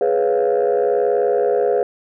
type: chord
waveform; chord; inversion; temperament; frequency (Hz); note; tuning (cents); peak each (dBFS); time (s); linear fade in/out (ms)
sine; C# dominant seventh; second; equal; 415.3 / 493.9 / 554.4 / 698.5; G#4 / B4 / C#5 / E#5; 0 / 0 / 0 / 0; -17 / -17 / -21 / -22; 0.01-1.83; 2
effects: tanh soft clip ceiling -9 dBFS